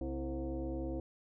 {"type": "tone with frequency modulation", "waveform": "sine", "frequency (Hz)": 133.6, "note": "C3", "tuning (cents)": 36, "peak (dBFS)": -35, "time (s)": [0.01, 1], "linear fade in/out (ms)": 2, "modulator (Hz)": 197, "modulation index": 2, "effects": []}